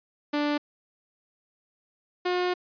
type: tone pair in turn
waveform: sawtooth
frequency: 293.7 / 359.7 Hz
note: D4 / F#4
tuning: 0 / -49 cents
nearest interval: major third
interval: 351 cents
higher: second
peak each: -20 dBFS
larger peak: neither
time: 0.33-0.58 / 2.25-2.54 s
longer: second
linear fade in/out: 10 ms
effects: resampled to 11025 Hz